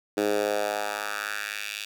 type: tone with high-pass filter sweep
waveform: 10% pulse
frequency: 103.83 Hz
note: G#2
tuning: in tune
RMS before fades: -29 dBFS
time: 0.17-1.85 s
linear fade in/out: 5 ms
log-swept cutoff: 340 to 3000 Hz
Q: 2.1
effects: none